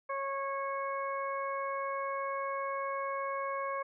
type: harmonic tone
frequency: 549 Hz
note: C#5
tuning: 17 cents flat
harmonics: 1 / 2 / 3 / 4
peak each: -37 / -35 / -45 / -45 dBFS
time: 0.09-3.83 s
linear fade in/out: 10 ms
effects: none